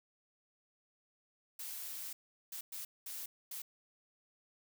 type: noise bursts at uneven times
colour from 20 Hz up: blue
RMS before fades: -44 dBFS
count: 5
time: 1.59-2.13 / 2.52-2.61 / 2.72-2.85 / 3.06-3.26 / 3.51-3.62 s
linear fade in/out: 5 ms
effects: none